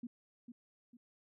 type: tone with echo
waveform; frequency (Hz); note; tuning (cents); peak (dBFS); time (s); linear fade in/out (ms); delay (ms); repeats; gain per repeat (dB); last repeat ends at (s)
sine; 240; B3; -49; -40; 0.03-0.07; 5; 450; 2; -8; 0.97
effects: none